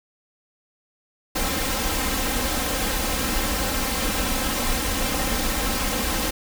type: noise with comb filter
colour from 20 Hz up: pink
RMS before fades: -24 dBFS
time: 1.35-6.31 s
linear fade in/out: 10 ms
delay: 3.8 ms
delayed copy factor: +0.7
effects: none